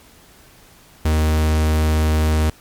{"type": "tone", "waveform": "45% pulse", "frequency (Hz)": 77.78, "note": "D#2", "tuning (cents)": 0, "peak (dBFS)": -14, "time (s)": [1.05, 2.5], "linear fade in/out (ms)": 5, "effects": ["pink hiss -48 dBFS RMS until 2.6 s", "MP3 96 kbps"]}